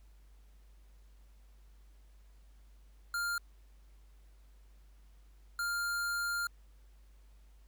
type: tone bursts at uneven times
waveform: square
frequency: 1400 Hz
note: F6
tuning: 4 cents sharp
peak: -33 dBFS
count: 2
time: 3.14-3.38 / 5.59-6.47 s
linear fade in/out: 2 ms
effects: added 50 Hz sine -56 dBFS peak until 7.67 s + pink hiss -72 dBFS RMS until 7.67 s